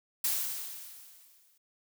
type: noise with exponential decay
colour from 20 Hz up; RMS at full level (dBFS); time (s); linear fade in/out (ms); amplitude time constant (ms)
blue; -28; 0.24-1.58; 5; 290
effects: none